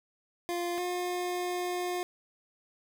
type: tone pair in turn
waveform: 25% pulse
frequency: 348.5 / 357.3 Hz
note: F4 / F4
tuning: -4 / +40 cents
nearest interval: unison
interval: 44 cents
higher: second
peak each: -27 dBFS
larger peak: neither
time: 0.49-0.78 / 0.78-2.03 s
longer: second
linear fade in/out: 0 ms
effects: none